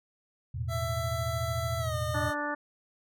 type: chord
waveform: sine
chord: E suspended fourth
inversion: none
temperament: equal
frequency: 82.41 / 110 / 123.47 Hz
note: E2 / A2 / B2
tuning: 0 / 0 / 0 cents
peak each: -35 dBFS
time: 0.54-2.31 s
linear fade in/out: 10 ms
type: tone with pitch glide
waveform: 25% pulse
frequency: 665 to 609.8 Hz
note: E5 to D#5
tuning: +15 to -35 cents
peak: -29 dBFS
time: 0.68-2.35 s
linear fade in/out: 50 ms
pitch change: -150 cents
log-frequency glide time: 1.79-1.95 s
type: harmonic tone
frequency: 293.7 Hz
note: D4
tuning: in tune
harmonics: 1 / 2 / 3 / 4 / 5 / 6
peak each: -37 / -37 / -37 / -37 / -37 / -37 dBFS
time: 2.14-2.55 s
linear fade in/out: 10 ms
effects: none